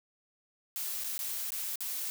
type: noise with dropouts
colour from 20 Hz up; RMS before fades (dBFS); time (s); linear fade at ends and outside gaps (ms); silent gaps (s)
blue; -36; 0.76-2.1; 0; 1.038-1.043 / 1.18-1.191 / 1.505-1.52 / 1.757-1.806
effects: none